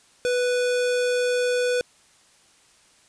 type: tone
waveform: square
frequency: 493.9 Hz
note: B4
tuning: in tune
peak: -21 dBFS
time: 0.25-1.81 s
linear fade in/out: 0 ms
effects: white hiss -57 dBFS RMS until 3.08 s + resampled to 22050 Hz